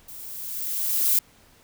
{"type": "noise with level ramp", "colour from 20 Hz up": "violet", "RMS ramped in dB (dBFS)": [-41, -19], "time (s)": [0.08, 1.19], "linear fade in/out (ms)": 5, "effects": ["pink hiss -56 dBFS RMS until 1.63 s"]}